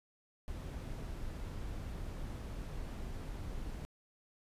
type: noise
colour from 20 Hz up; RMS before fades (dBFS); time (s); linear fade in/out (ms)
brown; -42; 0.48-3.85; 0
effects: resampled to 32000 Hz